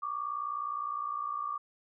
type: tone pair together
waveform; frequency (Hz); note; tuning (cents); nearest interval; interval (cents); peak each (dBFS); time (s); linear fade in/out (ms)
sine; 1133 / 1192.8; C#6 / D6; +37 / +27; minor second; 90; -36 / -35; 0.02-1.58; 10
effects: none